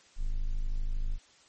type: tone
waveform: triangle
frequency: 26.33 Hz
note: G#0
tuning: 25 cents sharp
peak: -25 dBFS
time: 0.16-1.19 s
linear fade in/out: 50 ms
effects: white hiss -60 dBFS RMS until 1.48 s + MP3 32 kbps